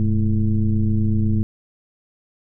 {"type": "tone with frequency modulation", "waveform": "sine", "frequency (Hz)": 100, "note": "G2", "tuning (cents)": 35, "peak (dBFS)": -15, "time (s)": [0, 1.43], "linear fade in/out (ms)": 0, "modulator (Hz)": 114, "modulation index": 1.2, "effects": []}